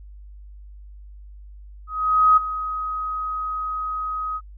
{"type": "tone with ADSR envelope", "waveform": "sine", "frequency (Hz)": 1261, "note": "D#6", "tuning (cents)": 23, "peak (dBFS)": -10, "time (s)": [1.87, 4.41], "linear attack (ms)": 500, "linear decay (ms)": 12, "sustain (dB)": -14, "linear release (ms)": 50, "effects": ["added 50 Hz sine -39 dBFS peak until 4.57 s"]}